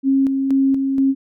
sine tone with tremolo, 270.3 Hz, C#4, 44 cents flat, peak -12 dBFS, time 0.03-1.15 s, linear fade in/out 50 ms, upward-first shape square, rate 2.1 Hz, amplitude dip 40%, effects none

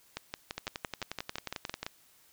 two click trains, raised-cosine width 0.2 ms, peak -18 / -18 dBFS, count 15 / 11, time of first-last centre 0.58-1.83 / 0.17-1.865 s, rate 11.2 / 5.9 Hz, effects white hiss -63 dBFS RMS until 2.32 s

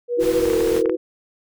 sine tone with pitch glide, 482.4 to 455.3 Hz, B4 to A#4, -41 to -41 cents, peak -19 dBFS, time 0.08-0.92 s, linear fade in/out 50 ms, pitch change -100 cents, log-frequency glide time 0.39-0.55 s
sine chord, E suspended second, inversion none, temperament just, 329.6 / 370.8 / 494.4 Hz, E4 / F#4 / B4, 0 / +4 / +2 cents, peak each -23 dBFS, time 0.17-0.97 s, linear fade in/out 20 ms
pink noise, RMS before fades -31 dBFS, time 0.19-0.83 s, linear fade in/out 50 ms
clicks, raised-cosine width 0.5 ms, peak -16 dBFS, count 8, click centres 0.455 / 0.501 / 0.534 / 0.606 / 0.675 / 0.765 / 0.858 / 0.896 s
effects none

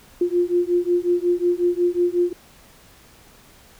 sine beating tone pair, 349.2 / 354.7 Hz, F4 / F4, 0 / +27 cents, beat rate 5.5 Hz, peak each -20 dBFS, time 0.21-2.33 s, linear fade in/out 5 ms, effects pink hiss -50 dBFS RMS until 3.79 s

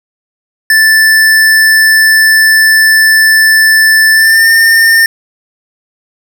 square tone with pitch glide, 1760 to 1809.5 Hz, A6 to A6, 0 to +48 cents, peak -4 dBFS, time 0.7-5.06 s, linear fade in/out 2 ms, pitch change +48 cents, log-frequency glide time 4.13-4.48 s, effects none

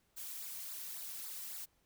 blue noise with flanger, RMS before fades -45 dBFS, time 0.16-1.66 s, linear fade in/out 20 ms, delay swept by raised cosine 0.32 to 2.42 ms, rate 3.6 Hz, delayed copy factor -0.7, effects pink hiss -75 dBFS RMS until 1.85 s

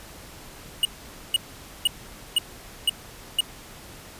square tone bursts, 2895 Hz, F#7, 38 cents flat, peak -17 dBFS, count 6, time 0.83-3.406 s, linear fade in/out 2 ms, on 21 ms, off 490 ms, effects pink hiss -44 dBFS RMS until 4.19 s + resampled to 32000 Hz

